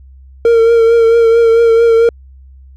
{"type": "tone with vibrato", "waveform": "triangle", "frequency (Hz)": 459.9, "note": "A#4", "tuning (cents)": -23, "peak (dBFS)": -3, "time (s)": [0.45, 2.09], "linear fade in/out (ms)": 2, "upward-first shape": "triangle", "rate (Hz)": 4.5, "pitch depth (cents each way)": 34, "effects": ["added 66 Hz sine -35 dBFS peak until 2.76 s"]}